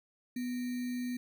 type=tone with sample-and-hold; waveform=sine; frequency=246.9 Hz; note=B3; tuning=in tune; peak=-33 dBFS; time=0.36-1.17 s; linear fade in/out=5 ms; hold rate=2100 Hz; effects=none